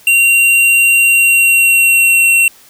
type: tone with pitch glide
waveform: square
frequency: 2757 to 2725 Hz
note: F7 to F7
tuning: -23 to -43 cents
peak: -7 dBFS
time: 0.07-2.48 s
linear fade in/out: 2 ms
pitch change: -20 cents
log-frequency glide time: 1.04-2.3 s
effects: white hiss -43 dBFS RMS until 2.69 s